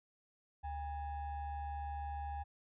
triangle ring-modulated tone, 440 Hz, A4, in tune, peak -34 dBFS, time 0.63-2.44 s, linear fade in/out 20 ms, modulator 367 Hz, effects resampled to 8000 Hz

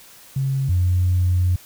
sine tone pair in turn, 135.1 / 90.17 Hz, C#3 / F#2, -44 / -44 cents, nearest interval perfect fifth, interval 700 cents, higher first, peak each -18 / -14 dBFS, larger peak second, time 0.36-0.69 / 0.69-1.56 s, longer second, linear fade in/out 5 ms, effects tanh soft clip ceiling -10 dBFS + white hiss -46 dBFS RMS until 1.65 s

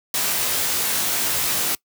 white noise with comb filter, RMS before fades -22 dBFS, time 0.14-1.75 s, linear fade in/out 2 ms, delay 18 ms, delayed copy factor -0.9, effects noise-tail reverb RT60 0.1 s tail -23 dB re dry + high-pass 80 Hz 12 dB/octave

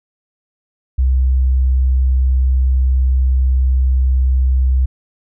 sine tone, 64.6 Hz, C2, 21 cents flat, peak -10 dBFS, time 0.98-4.86 s, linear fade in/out 10 ms, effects none

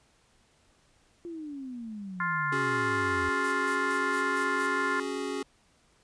sine exponential sweep, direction down, 349.2 to 82.41 Hz, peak -36 dBFS, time 1.25-3.29 s, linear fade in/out 0 ms
harmonic tone, 350.4 Hz, F4, 6 cents sharp, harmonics 3 / 4 / 5 / 6, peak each -31 / -31 / -33 / -41 dBFS, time 2.2-5 s, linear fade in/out 2 ms
square chord, C# suspended fourth, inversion none, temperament equal, 277.2 / 370 / 415.3 Hz, C#4 / F#4 / G#4, 0 / 0 / 0 cents, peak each -36 / -37 / -36 dBFS, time 2.52-5.43 s, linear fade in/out 5 ms
blue noise bursts, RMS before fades -41 dBFS, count 6, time 3.43-4.68 s, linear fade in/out 20 ms, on 100 ms, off 130 ms
effects pink hiss -65 dBFS RMS until 6.03 s + resampled to 22050 Hz

